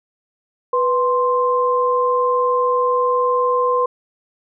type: tone pair together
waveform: sine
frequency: 493.9 / 1046.5 Hz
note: B4 / C6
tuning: 0 / 0 cents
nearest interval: octave + minor second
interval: 1300 cents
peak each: -17 dBFS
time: 0.73-3.86 s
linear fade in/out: 5 ms
effects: none